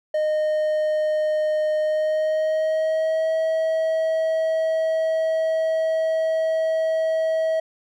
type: tone with pitch glide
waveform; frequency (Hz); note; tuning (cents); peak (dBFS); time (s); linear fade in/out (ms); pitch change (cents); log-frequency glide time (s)
triangle; 615 to 642.2; D#5 to E5; -20 to -45; -17; 0.14-7.6; 5; +75; 1.78-3.33
effects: none